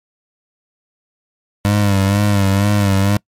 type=tone with vibrato; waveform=25% pulse; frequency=100.3 Hz; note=G2; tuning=40 cents sharp; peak=-8 dBFS; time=1.65-3.17 s; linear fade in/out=0 ms; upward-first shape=sine; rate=2.1 Hz; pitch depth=59 cents each way; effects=noise-tail reverb RT60 0.1 s tail -25 dB re dry + MP3 64 kbps